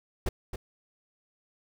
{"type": "noise with echo", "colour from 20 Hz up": "brown", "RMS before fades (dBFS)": -26, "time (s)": [0.26, 0.29], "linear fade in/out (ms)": 5, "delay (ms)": 270, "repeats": 1, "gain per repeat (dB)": -8, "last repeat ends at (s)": 0.56, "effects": []}